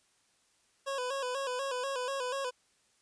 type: tone with vibrato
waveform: 25% pulse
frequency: 523.3 Hz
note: C5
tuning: in tune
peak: -29 dBFS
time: 0.86-2.51 s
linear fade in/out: 20 ms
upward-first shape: square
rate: 4.1 Hz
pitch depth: 80 cents each way
effects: white hiss -70 dBFS RMS until 3.01 s + resampled to 22050 Hz